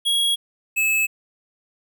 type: tone pair in turn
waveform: square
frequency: 3311 / 2600 Hz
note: G#7 / E7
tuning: -6 / -24 cents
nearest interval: major third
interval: 418 cents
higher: first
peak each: -18 dBFS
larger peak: neither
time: 0.05-0.36 / 0.76-1.07 s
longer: neither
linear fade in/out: 20 ms
effects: 10-bit